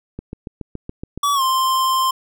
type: click train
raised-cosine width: 3 ms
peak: -16 dBFS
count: 8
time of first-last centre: 0.19-1.176 s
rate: 7.1 Hz
type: tone with pitch glide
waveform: square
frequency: 1143 to 1048.1 Hz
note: D6 to C6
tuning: -47 to +3 cents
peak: -16 dBFS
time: 1.23-2.11 s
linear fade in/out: 5 ms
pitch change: -150 cents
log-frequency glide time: 1.34-1.42 s
effects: none